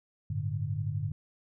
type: chord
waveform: sine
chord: G suspended second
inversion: none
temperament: equal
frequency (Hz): 98 / 110 / 146.83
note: G2 / A2 / D3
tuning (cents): 0 / 0 / 0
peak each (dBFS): -34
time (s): 0.3-1.12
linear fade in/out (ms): 5
effects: none